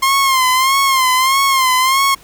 sawtooth tone with vibrato, 1058 Hz, C6, 19 cents sharp, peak -7 dBFS, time 0.02-2.15 s, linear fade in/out 10 ms, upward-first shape sine, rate 1.6 Hz, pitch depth 71 cents each way, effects pink hiss -44 dBFS RMS until 2.23 s

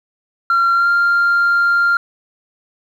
sine tone with pitch glide, 1373 to 1393.8 Hz, F6 to F6, -30 to -4 cents, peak -9 dBFS, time 0.5-1.97 s, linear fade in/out 2 ms, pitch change +26 cents, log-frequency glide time 0.74-0.89 s, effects tanh soft clip ceiling -9 dBFS + 8-bit

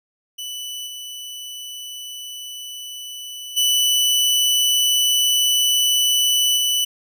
sawtooth tone with level steps, 2978 Hz, F#7, 11 cents sharp, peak -25 / -28 / -12 / -14 dBFS, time 0.38-6.85 s, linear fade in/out 10 ms, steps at 0.86 / 3.56 / 6.56 s, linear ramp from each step 20 ms, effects none

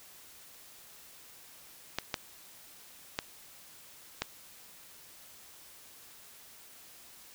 clicks, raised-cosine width 0.2 ms, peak -13 dBFS, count 4, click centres 1.986 / 2.142 / 3.189 / 4.22 s, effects white hiss -54 dBFS RMS until 7.34 s

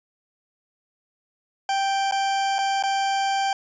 40% pulse tone with dropouts, 784 Hz, G5, in tune, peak -20 dBFS, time 1.69-3.53 s, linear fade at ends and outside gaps 2 ms, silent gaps 2.112-2.122 / 2.584-2.588 / 2.826-2.836 s, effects resampled to 16000 Hz + 9-bit

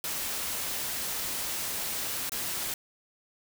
white noise with dropouts, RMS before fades -33 dBFS, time 0.04-2.74 s, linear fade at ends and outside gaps 2 ms, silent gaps 2.295-2.319 s, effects none

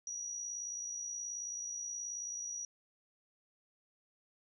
sine tone with amplitude modulation, 5800 Hz, F#8, 35 cents flat, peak -37 dBFS, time 0.07-2.65 s, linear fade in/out 2 ms, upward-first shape sine, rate 58.7 Hz, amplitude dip 40%, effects none

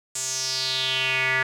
square tone with band-pass filter sweep, 130.81 Hz, C3, in tune, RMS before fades -25 dBFS, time 0.15-1.43 s, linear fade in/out 5 ms, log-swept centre 7700 to 1800 Hz, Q 4.5, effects none

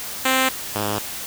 5% pulse tone pair in turn, 261.6 / 103.82 Hz, C4 / G#2, 0 / 0 cents, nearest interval octave + major third, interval 1600 cents, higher first, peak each -5 / -11 dBFS, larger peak first, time 0.25-0.49 / 0.75-0.99 s, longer neither, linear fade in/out 5 ms, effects white hiss -31 dBFS RMS until 1.26 s

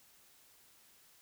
silence, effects white hiss -64 dBFS RMS until 1.21 s

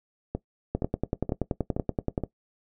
two click trains, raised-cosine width 2 ms, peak -12 / -15 dBFS, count 16 / 5, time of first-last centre 0.75-2.179 / 0.35-2.237 s, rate 10.5 / 2.12 Hz, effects noise-tail reverb RT60 0.1 s tail -17 dB re dry

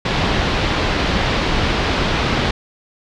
pink low-pass noise, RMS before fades -18 dBFS, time 0.05-2.51 s, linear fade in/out 5 ms, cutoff 4400 Hz, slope 24 dB/octave, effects none

